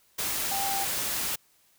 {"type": "tone in noise", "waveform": "sine", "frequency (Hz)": 788, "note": "G5", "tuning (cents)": 9, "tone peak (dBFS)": -30, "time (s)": [0.51, 0.85], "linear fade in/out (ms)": 10, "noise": "white", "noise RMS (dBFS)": -30, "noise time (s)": [0.18, 1.36], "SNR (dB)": -3, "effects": ["white hiss -64 dBFS RMS until 1.78 s"]}